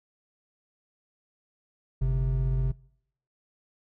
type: tone pair together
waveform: triangle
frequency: 49.18 / 131.3 Hz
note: G1 / C3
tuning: +6 / +6 cents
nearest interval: octave + perfect fourth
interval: 1700 cents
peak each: -23 / -24 dBFS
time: 2.01-2.72 s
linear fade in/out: 10 ms
effects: noise-tail reverb RT60 0.7 s tail -24 dB re dry